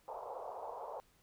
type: band-pass noise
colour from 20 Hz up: white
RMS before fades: -45 dBFS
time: 0.08-1 s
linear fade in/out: 0 ms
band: 450 to 1000 Hz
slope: 48 dB/octave
effects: pink hiss -70 dBFS RMS until 1.22 s